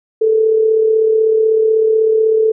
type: tone with amplitude modulation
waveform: sine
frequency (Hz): 440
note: A4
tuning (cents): 0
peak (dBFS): -7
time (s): 0.21-2.52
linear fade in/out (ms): 10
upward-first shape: sine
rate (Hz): 36.1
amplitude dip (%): 45
effects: none